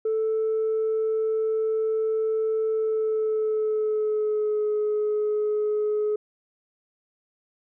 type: tone with pitch glide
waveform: sine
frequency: 440 to 422.8 Hz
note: A4 to G#4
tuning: 0 to +31 cents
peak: -20 dBFS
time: 0.05-6.16 s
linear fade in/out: 5 ms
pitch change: -69 cents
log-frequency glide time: 2.71-4.68 s
effects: tanh soft clip ceiling -19 dBFS